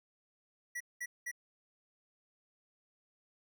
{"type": "tone bursts", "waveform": "square", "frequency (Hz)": 1944, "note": "B6", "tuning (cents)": -28, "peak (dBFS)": -38, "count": 3, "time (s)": [0.75, 1.315], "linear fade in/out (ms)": 10, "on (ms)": 55, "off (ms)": 200, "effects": []}